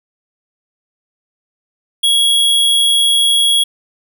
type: tone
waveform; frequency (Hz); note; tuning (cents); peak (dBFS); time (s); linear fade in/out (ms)
square; 3322; G#7; 0; -10; 2.03-3.64; 10
effects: none